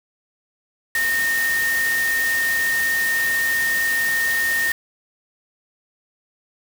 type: tone in noise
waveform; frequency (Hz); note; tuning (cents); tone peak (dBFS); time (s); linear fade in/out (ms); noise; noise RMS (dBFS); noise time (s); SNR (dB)
sine; 1836; A#6; -27; -18; 0.95-4.72; 2; white; -28; 0.95-4.72; +7
effects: none